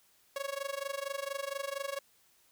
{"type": "tone with amplitude modulation", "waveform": "sawtooth", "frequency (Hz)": 554.4, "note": "C#5", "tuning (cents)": 0, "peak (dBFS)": -28, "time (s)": [0.36, 1.99], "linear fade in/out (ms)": 2, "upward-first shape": "sine", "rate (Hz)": 24.3, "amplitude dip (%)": 90, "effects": ["white hiss -67 dBFS RMS until 2.51 s"]}